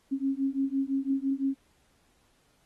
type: beating tone pair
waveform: sine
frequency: 268.7 / 274.6 Hz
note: C4 / C#4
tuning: +46 / -16 cents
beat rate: 5.9 Hz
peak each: -29 dBFS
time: 0.11-1.55 s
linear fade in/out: 20 ms
effects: pink hiss -68 dBFS RMS until 2.65 s + AAC 32 kbps